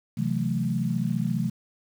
sine chord, F# half-diminished seventh, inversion second, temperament equal, 130.81 / 164.81 / 185 / 220 Hz, C3 / E3 / F#3 / A3, 0 / 0 / 0 / 0 cents, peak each -29 dBFS, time 0.17-1.5 s, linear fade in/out 10 ms, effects 8-bit

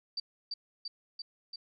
sine tone with echo, 4646 Hz, D8, 20 cents flat, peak -32 dBFS, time 0.17-0.2 s, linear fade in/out 5 ms, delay 340 ms, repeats 4, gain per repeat -2 dB, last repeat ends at 1.56 s, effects none

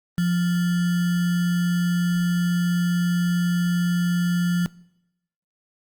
sine tone with sample-and-hold, 175.2 Hz, F3, 6 cents sharp, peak -18 dBFS, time 0.18-4.66 s, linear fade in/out 0 ms, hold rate 1575 Hz, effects noise-tail reverb RT60 0.9 s tail -24 dB re dry + Opus 32 kbps

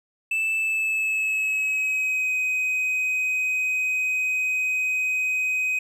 triangle tone with pitch glide, 2637 to 2515 Hz, E7 to D#7, 0 to +18 cents, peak -20 dBFS, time 0.31-5.79 s, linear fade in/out 5 ms, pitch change -82 cents, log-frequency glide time 0.55-2.32 s, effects none

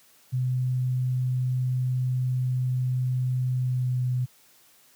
sine tone with pitch glide, 127.1 to 125.79 Hz, C3 to B2, -50 to +32 cents, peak -22 dBFS, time 0.32-4.26 s, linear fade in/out 20 ms, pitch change -18 cents, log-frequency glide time 3.53-3.99 s, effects white hiss -58 dBFS RMS until 4.95 s + high-pass 80 Hz 12 dB/octave

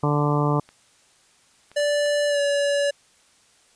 harmonic tone, 146.83 Hz, D3, in tune, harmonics 1 / 2 / 3 / 4 / 5 / 6 / 7 / 8, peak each -21 / -26 / -27 / -30 / -32 / -30 / -29 / -30 dBFS, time 0.03-0.6 s, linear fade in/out 5 ms
clicks, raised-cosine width 0.3 ms, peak -30 dBFS, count 4, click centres 0.69 / 1.716 / 1.8 / 2.061 s
square tone with pitch glide, 584 to 570.3 Hz, D5 to C#5, -10 to +49 cents, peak -20 dBFS, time 1.76-2.91 s, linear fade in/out 10 ms, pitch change -41 cents, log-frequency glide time 2.28-2.4 s
effects white hiss -58 dBFS RMS until 3.75 s + resampled to 22050 Hz

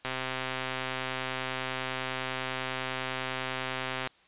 click train, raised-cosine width 0.3 ms, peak -16 dBFS, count 524, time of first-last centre 0.05-4.073 s, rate 130 Hz, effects white hiss -61 dBFS RMS until 4.27 s + resampled to 8000 Hz

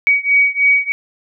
sine beating tone pair, 2258 / 2261.2 Hz, C#7 / C#7, +31 / +34 cents, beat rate 3.2 Hz, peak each -13 / -14 dBFS, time 0.07-0.92 s, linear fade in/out 0 ms, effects none

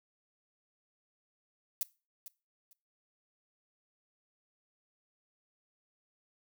violet noise with echo, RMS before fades -32 dBFS, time 1.81-1.83 s, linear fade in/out 0 ms, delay 450 ms, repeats 2, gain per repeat -14 dB, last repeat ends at 2.73 s, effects noise-tail reverb RT60 0.3 s tail -21 dB re dry

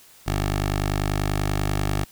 10% pulse tone with notch filter, 50.2 Hz, G1, 42 cents sharp, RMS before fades -24 dBFS, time 0.26-2.05 s, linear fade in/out 20 ms, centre 220 Hz, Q 1.7, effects white hiss -51 dBFS RMS until 2.11 s

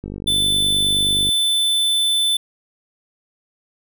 click train, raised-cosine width 3 ms, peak -17 dBFS, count 63, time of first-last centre 0.04-1.29 s, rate 49.6 Hz
square tone, 3520 Hz, A7, in tune, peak -16 dBFS, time 0.27-2.37 s, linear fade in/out 5 ms
effects none

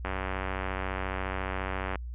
click train, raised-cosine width 0.5 ms, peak -17 dBFS, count 181, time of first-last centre 0.05-1.957 s, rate 94.4 Hz, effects added 60 Hz sine -35 dBFS peak until 2.14 s + resampled to 8000 Hz

